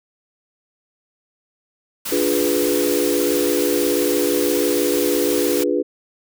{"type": "noise", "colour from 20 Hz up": "white", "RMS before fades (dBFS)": -26, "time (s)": [2.05, 5.64], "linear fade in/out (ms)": 10}
{"type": "chord", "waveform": "sine", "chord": "D diminished seventh", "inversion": "none", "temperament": "equal with one note detuned", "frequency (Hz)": [292.3, 349.2, 415.3, 493.9], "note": ["D4", "F4", "Ab4", "Cb5"], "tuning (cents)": [-8, 0, 0, 0], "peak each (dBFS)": -22, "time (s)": [2.11, 5.83], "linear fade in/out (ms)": 20}
{"effects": []}